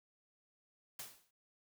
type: noise with exponential decay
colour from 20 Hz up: white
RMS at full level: -43 dBFS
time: 0.99-1.31 s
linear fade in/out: 5 ms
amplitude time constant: 69 ms
effects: none